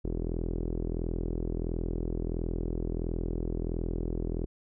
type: tone with low-pass filter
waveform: sawtooth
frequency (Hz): 41.47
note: E1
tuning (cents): +11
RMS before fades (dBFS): -32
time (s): 0.04-4.46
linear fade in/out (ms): 10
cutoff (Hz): 380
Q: 3
effects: none